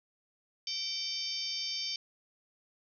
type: harmonic tone with a mistuned harmonic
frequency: 773 Hz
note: G5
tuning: 24 cents flat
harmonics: 3 / 4 / 5 / 6 / 7 / 8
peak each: -46 / -41 / -43 / -37 / -39 / -47 dBFS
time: 0.67-1.96 s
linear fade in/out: 2 ms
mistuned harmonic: 5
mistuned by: -110 cents
effects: none